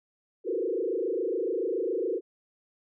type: tone with frequency modulation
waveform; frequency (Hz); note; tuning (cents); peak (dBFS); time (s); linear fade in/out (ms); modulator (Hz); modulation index
sine; 415.3; G#4; 0; -26; 0.44-2.21; 50; 27.1; 2.8
effects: none